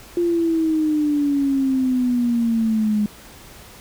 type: exponential sweep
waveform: sine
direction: down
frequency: 349.2 to 207.7 Hz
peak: -16 dBFS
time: 0.17-3.06 s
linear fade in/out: 2 ms
effects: pink hiss -43 dBFS RMS until 3.8 s